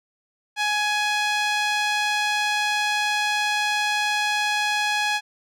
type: tone with band-pass filter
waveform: sawtooth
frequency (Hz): 837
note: G#5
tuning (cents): +13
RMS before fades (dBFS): -23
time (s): 0.56-5.21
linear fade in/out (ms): 50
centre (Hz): 2700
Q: 0.76
effects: none